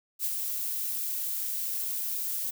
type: noise with ADSR envelope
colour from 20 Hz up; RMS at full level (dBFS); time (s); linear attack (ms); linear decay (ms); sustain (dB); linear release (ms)
violet; -28; 0.19-2.51; 59; 43; -4; 14
effects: none